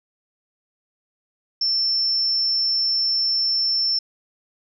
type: tone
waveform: sine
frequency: 5370 Hz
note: E8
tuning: 31 cents sharp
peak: -18 dBFS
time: 1.61-3.99 s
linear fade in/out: 5 ms
effects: none